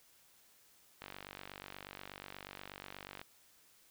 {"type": "click train", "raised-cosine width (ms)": 0.3, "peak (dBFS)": -29, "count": 107, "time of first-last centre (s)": [1.02, 3.215], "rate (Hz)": 48.3, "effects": ["white hiss -66 dBFS RMS until 3.9 s"]}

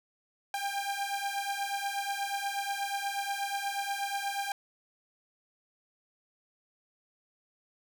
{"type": "beating tone pair", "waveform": "sawtooth", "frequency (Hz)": [794, 802.3], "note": ["G5", "G5"], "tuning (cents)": [22, 40], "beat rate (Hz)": 8.3, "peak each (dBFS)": -31, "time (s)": [0.54, 4.52], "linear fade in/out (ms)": 2, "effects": []}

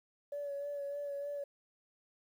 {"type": "tone with vibrato", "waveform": "sine", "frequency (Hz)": 570, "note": "C#5", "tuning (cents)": 48, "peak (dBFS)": -36, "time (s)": [0.32, 1.44], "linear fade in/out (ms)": 5, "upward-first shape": "sine", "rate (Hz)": 3.3, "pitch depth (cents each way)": 25, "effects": ["tanh soft clip ceiling -32 dBFS", "11-bit"]}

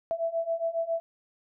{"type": "beating tone pair", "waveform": "sine", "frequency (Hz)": [659.3, 666.6], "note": ["E5", "E5"], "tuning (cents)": [0, 19], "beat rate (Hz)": 7.3, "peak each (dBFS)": [-31, -29], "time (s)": [0.11, 1], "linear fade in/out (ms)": 0, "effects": []}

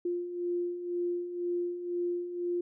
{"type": "beating tone pair", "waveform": "sine", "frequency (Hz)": [349.2, 351.2], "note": ["F4", "F4"], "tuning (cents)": [0, 10], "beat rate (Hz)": 2, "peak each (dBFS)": [-38, -31], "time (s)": [0.05, 2.61], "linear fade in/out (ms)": 5, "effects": []}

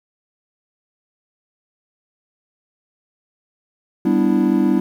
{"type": "chord", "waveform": "triangle", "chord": "E minor seventh", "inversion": "first", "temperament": "equal", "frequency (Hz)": [196, 246.9, 293.7, 329.6], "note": ["G3", "B3", "D4", "E4"], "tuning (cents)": [0, 0, 0, 0], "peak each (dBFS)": -17, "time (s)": [4.05, 4.8], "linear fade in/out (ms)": 5, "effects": ["8-bit"]}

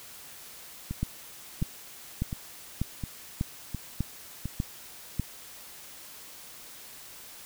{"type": "two click trains", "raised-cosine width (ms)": 5, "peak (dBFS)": [-15, -20], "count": [8, 6], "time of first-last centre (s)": [[1.03, 5.197], [0.91, 4.456]], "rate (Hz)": [1.68, 1.41], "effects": ["white hiss -47 dBFS RMS until 7.45 s"]}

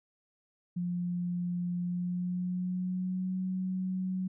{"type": "tone with pitch glide", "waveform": "sine", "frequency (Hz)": [176.4, 186.03], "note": ["F3", "F#3"], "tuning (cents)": [18, 10], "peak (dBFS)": -30, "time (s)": [0.76, 4.28], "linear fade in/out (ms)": 10, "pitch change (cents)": 92, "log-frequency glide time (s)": [1.81, 3.36], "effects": []}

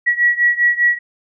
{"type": "beating tone pair", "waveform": "sine", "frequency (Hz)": [1924, 1929], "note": ["B6", "B6"], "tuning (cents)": [-46, -41], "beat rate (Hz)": 5, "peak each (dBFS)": [-14, -16], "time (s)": [0.06, 0.99], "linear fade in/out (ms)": 20, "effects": []}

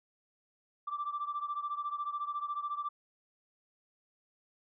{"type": "beating tone pair", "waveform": "sine", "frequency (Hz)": [1169, 1183], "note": ["D6", "D6"], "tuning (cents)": [-8, 12], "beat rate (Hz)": 14, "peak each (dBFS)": [-35, -38], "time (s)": [0.87, 2.89], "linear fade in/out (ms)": 10, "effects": ["tanh soft clip ceiling -28 dBFS"]}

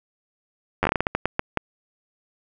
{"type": "slowing click train", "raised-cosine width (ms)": 0.5, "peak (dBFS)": -5, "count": 13, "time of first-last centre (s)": [0.83, 1.573], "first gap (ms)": 10, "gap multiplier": 1.3, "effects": []}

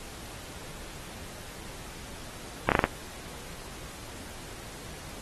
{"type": "slowing click train", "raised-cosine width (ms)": 0.5, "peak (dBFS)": -6, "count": 5, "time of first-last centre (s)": [2.69, 2.84], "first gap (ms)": 28, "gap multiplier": 1.2, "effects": ["pink hiss -44 dBFS RMS until 5.21 s", "AAC 32 kbps"]}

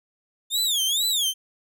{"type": "tone with vibrato", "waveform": "sawtooth", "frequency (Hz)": 3520, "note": "A7", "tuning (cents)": 0, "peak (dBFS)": -18, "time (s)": [0.5, 1.34], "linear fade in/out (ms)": 50, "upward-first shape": "sine", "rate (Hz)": 2.2, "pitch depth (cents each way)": 220, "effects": []}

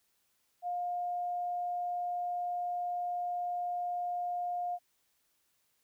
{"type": "tone", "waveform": "sine", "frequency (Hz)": 709, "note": "F5", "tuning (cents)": 26, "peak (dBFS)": -32, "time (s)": [0.62, 4.79], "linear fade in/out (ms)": 50, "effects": ["white hiss -75 dBFS RMS until 5.83 s"]}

